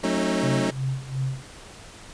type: chord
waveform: 25% pulse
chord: D# half-diminished seventh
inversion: first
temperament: equal with one note detuned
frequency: 185 / 220 / 271.6 / 311.1 Hz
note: F#3 / A3 / C#4 / D#4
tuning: 0 / 0 / -35 / 0 cents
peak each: -24 dBFS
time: 0.03-0.71 s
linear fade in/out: 10 ms
type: tone with tremolo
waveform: sine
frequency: 132.6 Hz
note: C3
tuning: 23 cents sharp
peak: -22 dBFS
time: 0.43-1.42 s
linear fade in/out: 5 ms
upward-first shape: sine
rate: 2.8 Hz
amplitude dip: 85%
effects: pink hiss -44 dBFS RMS until 2.13 s + resampled to 22050 Hz